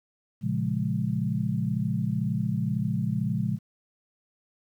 sine chord, Bb minor seventh, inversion none, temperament equal, 116.54 / 138.59 / 174.61 / 207.7 Hz, Bb2 / Db3 / F3 / Ab3, 0 / 0 / 0 / 0 cents, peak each -30 dBFS, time 0.41-3.59 s, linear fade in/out 50 ms, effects 10-bit

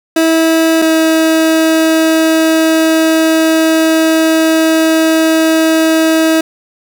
30% pulse tone pair in turn, 324.4 / 321 Hz, E4 / E4, -28 / -46 cents, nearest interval unison, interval 18 cents, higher first, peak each -5 dBFS, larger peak neither, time 0.16-0.82 / 0.82-6.41 s, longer second, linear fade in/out 5 ms, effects none

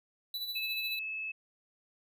square tone with tremolo, 3960 Hz, B7, 4 cents sharp, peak -34 dBFS, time 0.34-0.99 s, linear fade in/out 2 ms, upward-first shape sine, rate 14 Hz, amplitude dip 55%
sine tone, 2600 Hz, E7, 24 cents flat, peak -35 dBFS, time 0.55-1.32 s, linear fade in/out 10 ms
effects none

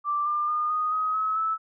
sine tone with pitch steps, 1174.7 / 1195.9 / 1217.5 / 1239.5 / 1261.9 / 1284.7 / 1307.9 Hz, D6 / D6 / D#6 / D#6 / D#6 / E6 / E6, 0 / +31 / -38 / -7 / +24 / -45 / -14 cents, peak -23 dBFS, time 0.04-1.58 s, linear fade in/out 50 ms, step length 220 ms, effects none

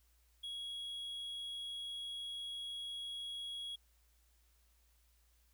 triangle tone, 3322 Hz, G#7, in tune, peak -40 dBFS, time 0.43-3.76 s, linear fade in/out 10 ms, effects added 58 Hz sine -69 dBFS peak until 5.53 s + white hiss -75 dBFS RMS until 5.53 s

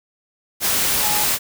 sine tone in noise, 840 Hz, G#5, 19 cents sharp, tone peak -25 dBFS, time 1-1.27 s, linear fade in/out 50 ms, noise white, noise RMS -19 dBFS, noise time 0.6-1.39 s, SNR -9 dB, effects none

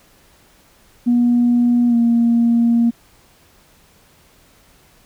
sine tone with pitch glide, 241 to 234.1 Hz, B3 to A#3, -42 to +8 cents, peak -10 dBFS, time 1.06-2.91 s, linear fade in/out 20 ms, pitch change -50 cents, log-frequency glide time 1.88-1.95 s, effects tanh soft clip ceiling -7 dBFS + pink hiss -52 dBFS RMS until 5.05 s

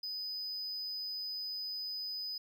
triangle tone, 4997 Hz, D#8, 7 cents sharp, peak -36 dBFS, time 0.03-2.38 s, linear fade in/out 5 ms, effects none

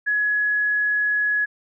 sine tone, 1685 Hz, G#6, 25 cents sharp, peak -18 dBFS, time 0.06-1.46 s, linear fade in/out 20 ms, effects none

